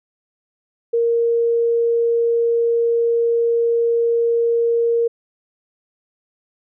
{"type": "tone", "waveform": "sine", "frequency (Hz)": 466.2, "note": "A#4", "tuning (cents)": 0, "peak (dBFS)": -14, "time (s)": [0.93, 5.08], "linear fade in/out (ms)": 10, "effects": []}